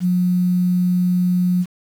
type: tone with quantisation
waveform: sine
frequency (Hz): 180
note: F#3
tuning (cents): -47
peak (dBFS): -14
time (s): 0-1.66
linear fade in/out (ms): 50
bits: 7
effects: none